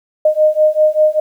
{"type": "beating tone pair", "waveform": "sine", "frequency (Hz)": [613, 618.1], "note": ["D#5", "D#5"], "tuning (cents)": [-26, -12], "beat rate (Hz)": 5.1, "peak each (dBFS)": -12, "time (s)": [0.25, 1.2], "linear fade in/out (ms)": 5, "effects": ["8-bit"]}